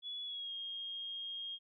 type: tone with pitch glide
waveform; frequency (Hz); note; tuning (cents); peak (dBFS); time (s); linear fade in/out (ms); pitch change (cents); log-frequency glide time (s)
sine; 3400 to 3243; G#7 to G#7; +40 to -42; -40; 0.02-1.59; 50; -82; 0.25-0.52
effects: none